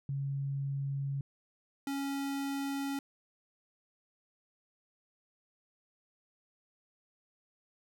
sine / square tone pair in turn, 138.59 / 277.2 Hz, C#3 / C#4, 0 / 0 cents, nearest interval octave, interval 1200 cents, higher second, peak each -32 / -34 dBFS, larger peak first, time 0.09-1.21 / 1.87-2.99 s, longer neither, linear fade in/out 2 ms, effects none

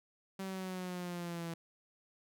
sawtooth linear sweep, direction down, 192.9 to 165.9 Hz, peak -35 dBFS, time 0.39-1.54 s, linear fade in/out 5 ms, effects none

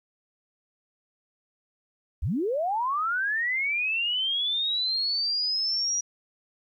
sine linear sweep, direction up, 47.44 to 5800 Hz, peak -24 dBFS, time 2.22-6.01 s, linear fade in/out 10 ms, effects 11-bit

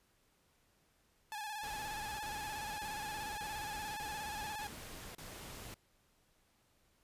sawtooth tone with vibrato, 846 Hz, G#5, 32 cents sharp, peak -37 dBFS, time 1.32-4.67 s, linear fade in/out 0 ms, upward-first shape square, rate 17 Hz, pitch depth 45 cents each way
pink noise bursts, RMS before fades -49 dBFS, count 7, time 1.63-5.742 s, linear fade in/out 2 ms, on 560 ms, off 32 ms
effects pink hiss -73 dBFS RMS until 7.03 s + resampled to 32000 Hz

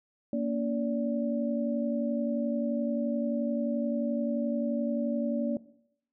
sine tone cluster, 233.4 / 284.9 / 577 Hz, A#3 / C#4 / D5, +2 / +48 / -31 cents, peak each -29 / -33 / -33 dBFS, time 0.33-5.57 s, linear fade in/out 2 ms, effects noise-tail reverb RT60 0.7 s tail -18 dB re dry

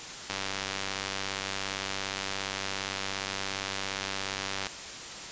click train, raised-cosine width 0.2 ms, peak -14 dBFS, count 426, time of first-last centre 0.3-4.668 s, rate 97.3 Hz, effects white hiss -40 dBFS RMS until 5.31 s + resampled to 16000 Hz

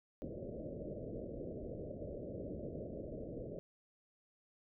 white low-pass noise, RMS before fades -45 dBFS, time 0.22-3.59 s, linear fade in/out 0 ms, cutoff 620 Hz, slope 96 dB/octave, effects none

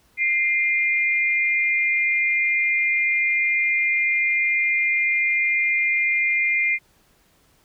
sine tone pair together, 2093 / 2413 Hz, C7 / D7, 0 / +46 cents, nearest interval major second, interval 246 cents, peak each -19 / -23 dBFS, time 0.17-6.79 s, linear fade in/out 50 ms, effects pink hiss -60 dBFS RMS until 7.64 s

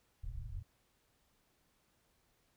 pink low-pass noise, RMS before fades -43 dBFS, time 0.23-0.63 s, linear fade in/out 10 ms, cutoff 120 Hz, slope 48 dB/octave, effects pink hiss -75 dBFS RMS until 2.56 s

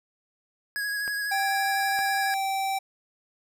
square tone with vibrato, 1661.2 Hz, G#6, in tune, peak -28 dBFS, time 0.76-2.34 s, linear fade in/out 0 ms, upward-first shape sine, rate 12 Hz, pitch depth 21 cents each way
clicks, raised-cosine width 0.5 ms, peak -23 dBFS, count 2, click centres 1.078 / 1.99 s
square tone with pitch glide, 784 to 776.3 Hz, G5 to G5, 0 to -17 cents, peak -26 dBFS, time 1.31-2.79 s, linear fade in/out 10 ms, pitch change -17 cents, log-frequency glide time 2.17-2.44 s
effects none

